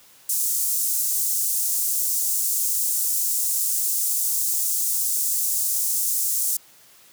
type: high-pass noise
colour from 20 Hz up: pink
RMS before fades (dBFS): -23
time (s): 0.29-6.57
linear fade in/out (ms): 5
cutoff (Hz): 7100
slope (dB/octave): 24
effects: white hiss -52 dBFS RMS until 7.12 s + high-pass 80 Hz 12 dB/octave